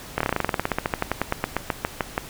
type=slowing click train; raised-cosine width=0.5 ms; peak=-6 dBFS; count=27; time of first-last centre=0.18-2.179 s; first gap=25 ms; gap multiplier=1.08; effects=pink hiss -40 dBFS RMS until 2.29 s